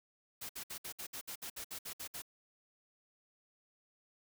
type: noise bursts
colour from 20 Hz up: white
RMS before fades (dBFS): -44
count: 13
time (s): 0.41-2.221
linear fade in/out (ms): 10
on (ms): 83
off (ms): 61
effects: none